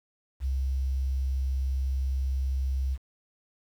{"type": "tone with quantisation", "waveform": "sine", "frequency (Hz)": 66.1, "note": "C2", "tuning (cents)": 18, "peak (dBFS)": -25, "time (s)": [0.4, 2.98], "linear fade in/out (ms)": 50, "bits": 9, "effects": []}